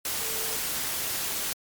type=tone in noise; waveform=sine; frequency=446.5 Hz; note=A4; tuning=25 cents sharp; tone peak=-40 dBFS; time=0.21-0.56 s; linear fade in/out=2 ms; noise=white; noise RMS=-30 dBFS; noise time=0.05-1.53 s; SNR=-13 dB; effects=MP3 96 kbps